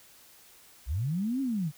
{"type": "linear two-way sweep", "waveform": "sine", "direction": "up then down", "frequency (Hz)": [53.2, 277.2, 137.5], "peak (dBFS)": -27, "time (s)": [0.86, 1.72], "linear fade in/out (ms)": 50, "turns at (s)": 1.41, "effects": ["white hiss -56 dBFS RMS until 1.77 s"]}